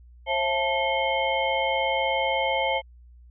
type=tone cluster; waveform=sine; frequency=536 / 672 / 877 / 2160 / 3117 Hz; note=C5 / E5 / A5 / C#7 / G7; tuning=+42 / +33 / -6 / -45 / -11 cents; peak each=-27 / -30 / -27 / -28 / -32 dBFS; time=0.26-2.82 s; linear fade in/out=50 ms; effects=added 60 Hz sine -47 dBFS peak until 3.3 s